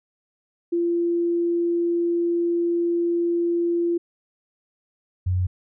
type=tone pair in turn; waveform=sine; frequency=342.8 / 91.3 Hz; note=F4 / F#2; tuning=-32 / -23 cents; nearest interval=octave + major seventh; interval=2291 cents; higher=first; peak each=-19 dBFS; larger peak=neither; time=0.72-3.98 / 5.26-5.47 s; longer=first; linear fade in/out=10 ms; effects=none